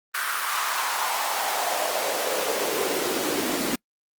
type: noise with high-pass filter sweep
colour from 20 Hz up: pink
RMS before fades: -26 dBFS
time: 0.14-3.76 s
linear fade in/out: 10 ms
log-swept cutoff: 1400 to 260 Hz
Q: 3.2
effects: noise-tail reverb RT60 0.1 s tail -24 dB re dry + Opus 32 kbps